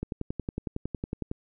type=click train; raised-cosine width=3 ms; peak=-18 dBFS; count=15; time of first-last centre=0.03-1.314 s; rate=10.9 Hz; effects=none